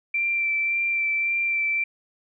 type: tone with vibrato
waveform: sine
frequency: 2349 Hz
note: D7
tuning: in tune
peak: -21 dBFS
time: 0.14-1.84 s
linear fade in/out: 5 ms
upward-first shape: sine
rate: 1.8 Hz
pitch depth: 15 cents each way
effects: none